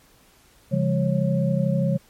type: tone cluster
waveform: sine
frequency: 137.5 / 171 / 202.3 / 547 Hz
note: C#3 / F3 / G#3 / C#5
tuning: -14 / -36 / -45 / -23 cents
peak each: -23 / -23 / -25 / -27 dBFS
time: 0.71-1.98 s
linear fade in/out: 20 ms
effects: pink hiss -56 dBFS RMS until 2.09 s + MP3 64 kbps